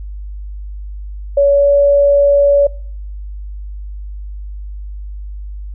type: tone with pitch glide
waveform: sine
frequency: 564 to 568.3 Hz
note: C#5 to C#5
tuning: +30 to +43 cents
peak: -7 dBFS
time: 1.37-2.67 s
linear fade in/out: 5 ms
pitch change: +13 cents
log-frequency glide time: 1.48-1.7 s
effects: noise-tail reverb RT60 0.7 s tail -25 dB re dry + added 50 Hz sine -24 dBFS peak until 5.74 s